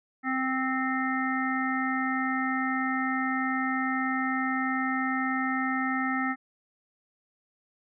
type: harmonic tone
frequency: 261.6 Hz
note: C4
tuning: in tune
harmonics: 1 / 3 / 5 / 7 / 8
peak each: -29 / -34 / -32 / -32 / -37 dBFS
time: 0.23-6.36 s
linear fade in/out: 50 ms
effects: none